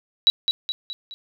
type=tone with echo; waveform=sine; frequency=3908 Hz; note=B7; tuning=19 cents flat; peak=-11 dBFS; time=0.27-0.3 s; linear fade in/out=0 ms; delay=210 ms; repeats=4; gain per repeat=-6 dB; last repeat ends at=1.14 s; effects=none